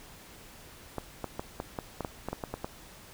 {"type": "clicks", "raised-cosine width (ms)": 1, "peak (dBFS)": -19, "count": 12, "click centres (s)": [0.983, 1.243, 1.395, 1.601, 1.788, 2.007, 2.048, 2.286, 2.33, 2.438, 2.54, 2.645], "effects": ["pink hiss -51 dBFS RMS until 3.13 s"]}